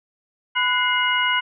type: tone cluster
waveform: sine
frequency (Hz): 999 / 1472 / 2101 / 2900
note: B5 / F#6 / C7 / F#7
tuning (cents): +20 / -9 / +7 / -35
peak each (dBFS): -23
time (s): 0.55-1.41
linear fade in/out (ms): 20
effects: none